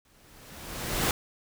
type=noise with exponential growth; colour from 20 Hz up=pink; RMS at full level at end=-24 dBFS; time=0.05-1.11 s; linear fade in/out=2 ms; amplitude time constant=230 ms; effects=none